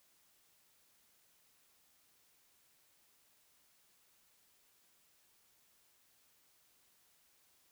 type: silence
effects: white hiss -71 dBFS RMS until 7.71 s